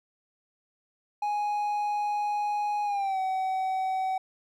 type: tone with pitch glide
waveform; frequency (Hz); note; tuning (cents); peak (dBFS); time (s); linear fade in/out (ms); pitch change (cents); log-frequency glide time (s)
triangle; 830.6 to 757.3; G#5 to F#5; 0 to +40; -24; 1.22-4.18; 5; -160; 2.84-3.19
effects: none